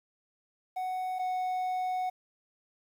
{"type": "tone pair in turn", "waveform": "triangle", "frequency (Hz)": [742, 738.2], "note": ["F#5", "F#5"], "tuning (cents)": [5, -4], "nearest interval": "unison", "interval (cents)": 9, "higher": "first", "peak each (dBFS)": [-29, -27], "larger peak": "second", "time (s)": [[0.76, 1.19], [1.19, 2.1]], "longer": "second", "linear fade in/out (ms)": 10, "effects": ["10-bit"]}